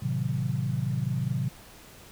sine chord, A diminished seventh, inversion none, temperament equal, 110 / 130.81 / 155.56 / 185 Hz, A2 / C3 / Eb3 / Gb3, 0 / 0 / 0 / 0 cents, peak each -33 / -28 / -33 / -34 dBFS, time 0.02-1.49 s, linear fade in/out 10 ms, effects pink hiss -50 dBFS RMS until 2.11 s

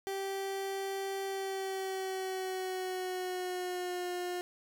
30% pulse tone with pitch glide, 389.5 to 357.2 Hz, G4 to F4, -11 to +39 cents, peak -32 dBFS, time 0.07-4.41 s, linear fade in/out 0 ms, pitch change -150 cents, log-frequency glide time 1.24-4.1 s, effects none

